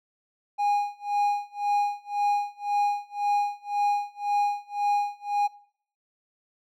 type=tone with tremolo; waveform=triangle; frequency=820 Hz; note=G#5; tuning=22 cents flat; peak=-18 dBFS; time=0.58-5.48 s; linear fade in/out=20 ms; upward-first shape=sine; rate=1.9 Hz; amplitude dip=95%; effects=noise-tail reverb RT60 0.6 s tail -22 dB re dry